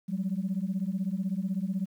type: beating tone pair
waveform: sine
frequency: 182.4 / 198.4 Hz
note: F#3 / G3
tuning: -24 / +21 cents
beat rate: 16 Hz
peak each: -30 / -30 dBFS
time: 0.08-1.86 s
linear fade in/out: 20 ms
effects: tanh soft clip ceiling -22 dBFS + 10-bit